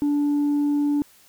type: tone with tanh clipping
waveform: sine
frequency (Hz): 290.5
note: D4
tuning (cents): -19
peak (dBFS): -19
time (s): 0.02-1.02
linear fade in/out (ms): 0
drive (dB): 1
effects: white hiss -54 dBFS RMS until 1.28 s